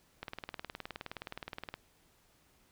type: click train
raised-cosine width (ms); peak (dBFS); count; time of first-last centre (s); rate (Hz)
0.3; -24; 30; 0.23-1.74; 19.2
effects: pink hiss -68 dBFS RMS until 2.71 s